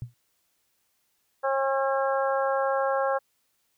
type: tone with exponential decay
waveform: sine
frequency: 120 Hz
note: B2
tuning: 49 cents flat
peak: -27 dBFS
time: 0.02-0.14 s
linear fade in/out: 0 ms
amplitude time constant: 26 ms
type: harmonic tone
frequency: 270.6 Hz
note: C#4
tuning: 42 cents flat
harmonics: 2 / 3 / 4 / 5 / 6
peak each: -25 / -29 / -31 / -33 / -35 dBFS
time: 1.43-3.19 s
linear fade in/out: 20 ms
effects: white hiss -72 dBFS RMS until 3.77 s